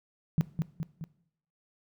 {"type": "tone with echo", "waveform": "sine", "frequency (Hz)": 160, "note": "D#3", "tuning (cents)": 49, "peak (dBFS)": -20, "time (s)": [0.38, 0.41], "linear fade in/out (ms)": 0, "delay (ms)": 210, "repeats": 3, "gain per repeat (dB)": -5, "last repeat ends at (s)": 1.04, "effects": ["noise-tail reverb RT60 0.7 s tail -19 dB re dry"]}